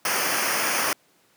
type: noise with comb filter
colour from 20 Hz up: pink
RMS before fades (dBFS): -24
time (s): 0.05-0.93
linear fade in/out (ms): 2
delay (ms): 0.26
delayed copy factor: -0.75
effects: pink hiss -61 dBFS RMS until 1.36 s + high-pass 200 Hz 12 dB/octave